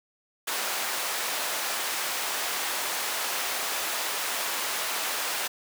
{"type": "high-pass noise", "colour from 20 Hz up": "pink", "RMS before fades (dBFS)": -30, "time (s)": [0.47, 5.48], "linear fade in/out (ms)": 10, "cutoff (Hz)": 740, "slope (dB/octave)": 12, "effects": []}